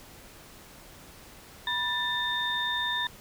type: tone cluster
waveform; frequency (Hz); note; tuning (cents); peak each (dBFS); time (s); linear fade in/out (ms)
sine; 977 / 1772 / 3635; B5 / A6 / A#7; -19 / +12 / -44; -33 / -31 / -30; 1.67-3.07; 2
effects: pink hiss -50 dBFS RMS until 3.2 s